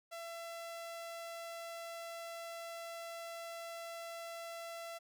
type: tone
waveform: sawtooth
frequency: 672 Hz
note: E5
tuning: 33 cents sharp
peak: -40 dBFS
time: 0.11-4.99 s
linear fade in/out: 20 ms
effects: none